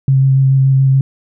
sine tone with vibrato, 134.3 Hz, C3, 46 cents sharp, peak -7 dBFS, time 0.08-1.01 s, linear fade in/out 2 ms, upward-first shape square, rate 7 Hz, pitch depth 10 cents each way, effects none

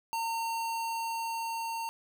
square tone with level ramp, 913 Hz, A#5, 36 cents flat, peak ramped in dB -31 to -34 dBFS, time 0.13-1.89 s, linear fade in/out 0 ms, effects none

